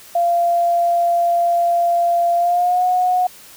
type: tone with pitch glide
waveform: sine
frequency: 690 to 728.9 Hz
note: F5 to F#5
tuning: -21 to -26 cents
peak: -13 dBFS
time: 0.15-3.27 s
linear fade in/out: 5 ms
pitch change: +95 cents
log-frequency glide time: 2.36-2.84 s
effects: white hiss -42 dBFS RMS until 3.56 s